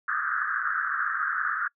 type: band-pass noise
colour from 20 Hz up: white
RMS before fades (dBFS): -28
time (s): 0.08-1.68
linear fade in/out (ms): 5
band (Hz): 1200 to 1700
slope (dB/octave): 96
effects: noise-tail reverb RT60 0.1 s tail -26 dB re dry